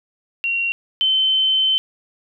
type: tone pair in turn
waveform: sine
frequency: 2748 / 3075 Hz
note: F7 / G7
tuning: -29 / -34 cents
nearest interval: major second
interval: 195 cents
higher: second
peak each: -18 / -14 dBFS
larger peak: second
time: 0.44-0.72 / 1.01-1.78 s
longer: second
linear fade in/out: 0 ms
effects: none